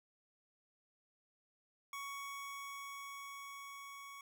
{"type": "tone with level ramp", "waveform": "25% pulse", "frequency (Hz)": 1116, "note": "C#6", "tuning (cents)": 11, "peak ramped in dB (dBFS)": [-39, -46], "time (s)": [1.93, 4.21], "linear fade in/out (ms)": 2, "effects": []}